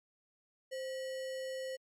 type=tone with sample-and-hold; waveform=sine; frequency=523.3 Hz; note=C5; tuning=in tune; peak=-37 dBFS; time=0.71-1.77 s; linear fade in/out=20 ms; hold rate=2450 Hz; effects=low-pass 10000 Hz 12 dB/octave + MP3 96 kbps